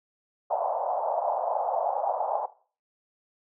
white band-pass noise, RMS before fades -28 dBFS, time 0.5-2.46 s, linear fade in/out 5 ms, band 590 to 870 Hz, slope 48 dB/octave, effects noise-tail reverb RT60 0.4 s tail -17 dB re dry

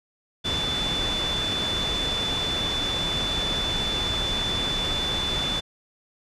sine tone in noise, 3500 Hz, A7, 10 cents flat, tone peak -25 dBFS, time 0.44-5.61 s, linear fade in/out 20 ms, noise pink, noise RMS -29 dBFS, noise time 0.44-5.61 s, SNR +1 dB, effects low-pass 6000 Hz 12 dB/octave

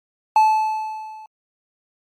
triangle tone with level ramp, 869 Hz, A5, 22 cents flat, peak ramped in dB -7 to -35 dBFS, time 0.36-1.26 s, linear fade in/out 2 ms, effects MP3 64 kbps

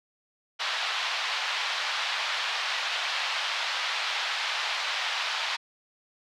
white band-pass noise, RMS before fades -30 dBFS, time 0.59-5.57 s, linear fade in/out 20 ms, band 730 to 4100 Hz, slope 24 dB/octave, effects none

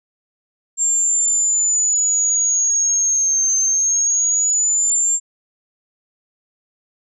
sine exponential two-way sweep, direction down then up, 7400 to 6272 to 7400 Hz, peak -14 dBFS, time 0.77-5.2 s, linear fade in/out 50 ms, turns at 3.59 s, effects none

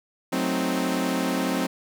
sawtooth chord, F# diminished seventh, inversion none, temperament equal, 185 / 220 / 261.6 / 311.1 Hz, F#3 / A3 / C4 / Eb4, 0 / 0 / 0 / 0 cents, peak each -25 / -28 / -22 / -27 dBFS, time 0.32-1.67 s, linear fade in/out 10 ms, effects none

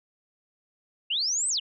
sine linear two-way sweep, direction up then down, 2637 to 8372 to 2637 Hz, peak -24 dBFS, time 1.1-1.6 s, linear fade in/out 10 ms, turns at 1.48 s, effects none

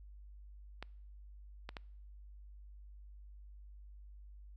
clicks, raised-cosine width 0.3 ms, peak -27 dBFS, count 3, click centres 0.826 / 1.691 / 1.768 s, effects noise-tail reverb RT60 0.7 s tail -26 dB re dry + added 50 Hz sine -51 dBFS peak until 4.56 s

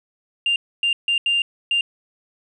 sine tone bursts at uneven times, 2794 Hz, F7, in tune, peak -15 dBFS, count 5, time 0.46-0.56 / 0.83-0.93 / 1.08-1.18 / 1.26-1.42 / 1.71-1.81 s, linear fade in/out 2 ms, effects tanh soft clip ceiling -13 dBFS

